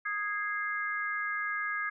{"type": "chord", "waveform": "sine", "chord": "Ab major", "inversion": "second", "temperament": "equal with one note detuned", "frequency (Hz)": [1244.5, 1650.7, 2093], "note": ["Eb6", "Ab6", "C7"], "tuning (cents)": [0, -11, 0], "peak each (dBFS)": [-36, -33, -37], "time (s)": [0.05, 1.9], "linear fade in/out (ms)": 10, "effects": []}